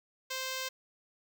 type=tone; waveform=5% pulse; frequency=522 Hz; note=C5; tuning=4 cents flat; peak=-23 dBFS; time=0.3-0.69 s; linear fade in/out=10 ms; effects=none